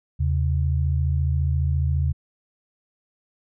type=tone pair together; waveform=sine; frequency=80 / 134.54 Hz; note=D#2 / C3; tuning=+49 / +49 cents; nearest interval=major sixth; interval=900 cents; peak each=-20 / -24 dBFS; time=0.19-2.13 s; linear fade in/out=20 ms; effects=none